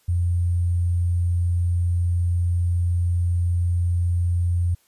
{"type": "tone with sample-and-hold", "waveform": "sine", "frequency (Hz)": 87.31, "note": "F2", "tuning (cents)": 0, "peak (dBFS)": -18, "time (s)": [0.08, 4.75], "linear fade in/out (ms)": 10, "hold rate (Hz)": 8820, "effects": ["white hiss -62 dBFS RMS until 4.87 s", "resampled to 32000 Hz"]}